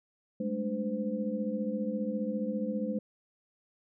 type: tone cluster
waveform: sine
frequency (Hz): 201.9 / 216.7 / 295.4 / 512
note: G#3 / A3 / D4 / C5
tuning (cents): -49 / -26 / +10 / -38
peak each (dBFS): -36 / -33 / -39 / -36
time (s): 0.4-2.99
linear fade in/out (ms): 5
effects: none